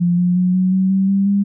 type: tone with pitch steps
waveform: sine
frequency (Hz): 174.6 / 178.06 / 181.59 / 185.2 / 188.87 / 192.62 / 196.44 / 200.3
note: F3 / F3 / F#3 / F#3 / F#3 / G3 / G3 / G3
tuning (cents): 0 / +34 / -32 / +2 / +36 / -30 / +4 / +38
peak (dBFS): -12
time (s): 0-1.44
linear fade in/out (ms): 20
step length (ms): 180
effects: none